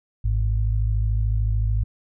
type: tone pair together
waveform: sine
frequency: 52.64 / 106.2 Hz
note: G#1 / G#2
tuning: +24 / +39 cents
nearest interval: octave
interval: 1215 cents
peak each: -20 / -23 dBFS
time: 0.24-1.84 s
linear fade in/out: 10 ms
effects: none